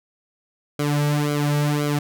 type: tone with flanger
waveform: sawtooth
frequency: 146.83 Hz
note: D3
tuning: in tune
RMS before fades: -21 dBFS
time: 0.79-1.99 s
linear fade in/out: 5 ms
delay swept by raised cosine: 1.1 to 2.9 ms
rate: 1.9 Hz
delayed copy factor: -0.85
effects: none

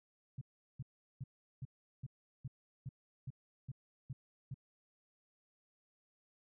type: tone bursts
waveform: sine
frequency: 131.1 Hz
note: C3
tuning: 4 cents sharp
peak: -40 dBFS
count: 11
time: 0.38-4.543 s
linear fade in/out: 5 ms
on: 33 ms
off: 380 ms
effects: none

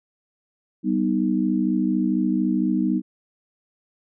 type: chord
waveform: sine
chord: G augmented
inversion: none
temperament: equal with one note detuned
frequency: 193.3 / 246.9 / 311.1 Hz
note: G3 / B3 / D#4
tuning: -24 / 0 / 0 cents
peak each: -23 dBFS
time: 0.83-3.02 s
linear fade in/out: 50 ms
effects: none

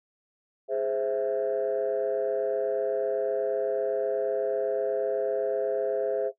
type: chord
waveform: sine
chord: Ab augmented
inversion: none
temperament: equal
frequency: 415.3 / 523.3 / 659.3 Hz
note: Ab4 / C5 / E5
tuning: 0 / 0 / 0 cents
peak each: -28 dBFS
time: 0.68-6.32 s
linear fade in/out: 50 ms
effects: noise-tail reverb RT60 0.1 s tail -17 dB re dry + tanh soft clip ceiling -19 dBFS

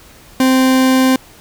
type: tone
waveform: 40% pulse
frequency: 260.5 Hz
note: C4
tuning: 7 cents flat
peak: -8 dBFS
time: 0.4-1.16 s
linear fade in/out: 2 ms
effects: pink hiss -42 dBFS RMS until 1.4 s

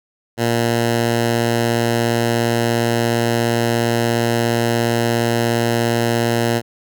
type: tone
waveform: 10% pulse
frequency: 117.1 Hz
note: A#2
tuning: 8 cents sharp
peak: -7 dBFS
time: 0.37-6.62 s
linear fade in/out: 50 ms
effects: none

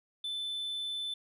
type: tone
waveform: sine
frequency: 3520 Hz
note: A7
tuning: in tune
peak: -31 dBFS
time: 0.24-1.14 s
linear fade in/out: 5 ms
effects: tanh soft clip ceiling -33 dBFS

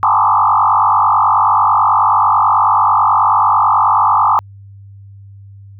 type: tone with frequency modulation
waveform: sine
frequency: 1027 Hz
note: C6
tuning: 33 cents flat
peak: -8 dBFS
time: 0.03-4.39 s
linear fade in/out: 0 ms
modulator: 49.2 Hz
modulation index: 4.5
effects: added 99 Hz sine -34 dBFS peak until 5.79 s

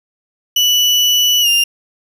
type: tone with pitch glide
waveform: 35% pulse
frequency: 2960 to 2800 Hz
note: F#7 to F7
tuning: 0 to +4 cents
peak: -8 dBFS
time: 0.56-1.64 s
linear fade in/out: 5 ms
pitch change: -96 cents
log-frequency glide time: 1.41-1.48 s
effects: none

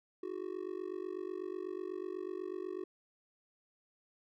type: tone with amplitude modulation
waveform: triangle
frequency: 370 Hz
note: F#4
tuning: in tune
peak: -32 dBFS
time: 0.23-2.84 s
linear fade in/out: 5 ms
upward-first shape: sine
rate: 48.1 Hz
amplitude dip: 100%
effects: none

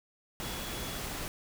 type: tone in noise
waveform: sine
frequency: 3375 Hz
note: G#7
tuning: 27 cents sharp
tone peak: -46 dBFS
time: 0.43-0.99 s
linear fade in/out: 0 ms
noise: pink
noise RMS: -38 dBFS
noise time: 0.4-1.28 s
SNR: -11 dB
effects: none

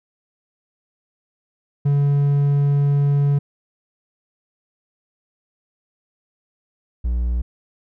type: tone pair in turn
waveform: triangle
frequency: 142.4 / 59.87 Hz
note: C#3 / A#1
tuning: +47 / +47 cents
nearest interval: octave + minor third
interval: 1500 cents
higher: first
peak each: -12 / -16 dBFS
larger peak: first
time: 1.85-3.39 / 7.04-7.42 s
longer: first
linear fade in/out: 10 ms
effects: none

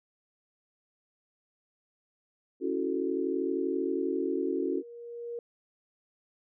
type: chord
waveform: sine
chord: F# minor seventh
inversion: second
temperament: equal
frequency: 277.2 / 329.6 / 370 / 440 Hz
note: C#4 / E4 / F#4 / A4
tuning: 0 / 0 / 0 / 0 cents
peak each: -33 / -34 / -31 / -35 dBFS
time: 2.6-4.83 s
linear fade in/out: 50 ms
type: tone with exponential growth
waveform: sine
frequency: 472.4 Hz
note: A#4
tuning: 23 cents sharp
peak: -33 dBFS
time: 3.55-5.39 s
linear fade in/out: 2 ms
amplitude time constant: 400 ms
effects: none

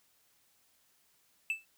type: tone with exponential decay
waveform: triangle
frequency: 2637 Hz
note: E7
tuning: in tune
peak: -25 dBFS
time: 1.5-1.65 s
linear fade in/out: 1 ms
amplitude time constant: 31 ms
effects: white hiss -70 dBFS RMS until 1.77 s

